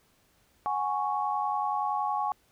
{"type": "chord", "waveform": "sine", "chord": "F# suspended second", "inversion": "none", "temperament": "equal", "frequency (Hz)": [740, 830.6, 1108.7], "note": ["F#5", "G#5", "C#6"], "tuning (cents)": [0, 0, 0], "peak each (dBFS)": [-34, -29, -31], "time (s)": [0.66, 2.32], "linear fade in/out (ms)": 0, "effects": ["pink hiss -66 dBFS RMS until 2.51 s"]}